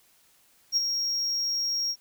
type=tone with ADSR envelope; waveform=triangle; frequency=5588 Hz; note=F8; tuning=in tune; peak=-17 dBFS; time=0.72-1.96 s; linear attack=47 ms; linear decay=23 ms; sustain=-7 dB; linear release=58 ms; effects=tanh soft clip ceiling -15 dBFS + white hiss -62 dBFS RMS until 2 s